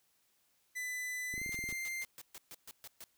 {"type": "tone with pitch glide", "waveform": "45% pulse", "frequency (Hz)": [2000, 2096], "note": ["B6", "C7"], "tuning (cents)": [21, 2], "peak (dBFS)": -37, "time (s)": [0.75, 2.05], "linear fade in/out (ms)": 20, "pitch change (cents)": 81, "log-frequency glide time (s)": [1.33, 1.44]}
{"type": "clicks", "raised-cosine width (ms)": 3, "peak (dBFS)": -35, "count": 10, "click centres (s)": [1.34, 1.379, 1.416, 1.462, 1.493, 1.544, 1.59, 1.64, 1.69, 1.726]}
{"type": "noise bursts", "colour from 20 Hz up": "white", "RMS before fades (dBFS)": -49, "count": 10, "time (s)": [1.52, 3.04], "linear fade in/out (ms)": 0, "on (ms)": 35, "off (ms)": 130}
{"effects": ["white hiss -74 dBFS RMS until 3.17 s"]}